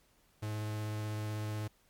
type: tone with vibrato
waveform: 45% pulse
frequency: 106.7 Hz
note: G#2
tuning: 47 cents sharp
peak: -35 dBFS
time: 0.42-1.68 s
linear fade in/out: 10 ms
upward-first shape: sine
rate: 16 Hz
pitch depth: 11 cents each way
effects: pink hiss -69 dBFS RMS until 1.89 s + MP3 96 kbps